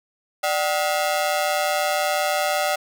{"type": "ring-modulated tone", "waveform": "sawtooth", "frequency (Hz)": 677, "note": "E5", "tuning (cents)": 46, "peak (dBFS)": -13, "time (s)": [0.43, 2.76], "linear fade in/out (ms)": 10, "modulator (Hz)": 82.9, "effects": []}